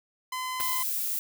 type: tone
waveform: sawtooth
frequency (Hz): 1022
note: C6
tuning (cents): -41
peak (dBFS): -27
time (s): 0.32-0.83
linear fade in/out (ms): 5
type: noise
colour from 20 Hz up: violet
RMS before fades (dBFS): -30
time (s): 0.6-1.19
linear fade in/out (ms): 0
type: clicks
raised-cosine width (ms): 0.3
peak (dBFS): -22 / -22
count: 2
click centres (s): 0.6 / 0.607
effects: none